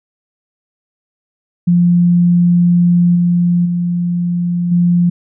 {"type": "tone with level steps", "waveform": "sine", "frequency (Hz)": 174.61, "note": "F3", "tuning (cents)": 0, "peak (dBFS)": [-7, -9, -13, -8], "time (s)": [1.67, 5.1], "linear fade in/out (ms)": 10, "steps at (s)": [3.15, 3.65, 4.71], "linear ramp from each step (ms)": 10, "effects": []}